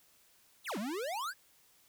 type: exponential two-way sweep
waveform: square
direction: down then up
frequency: 4435 to 186.8 to 1715 Hz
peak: -36 dBFS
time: 0.64-1.34 s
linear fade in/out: 50 ms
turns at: 0.78 s
effects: white hiss -66 dBFS RMS until 1.88 s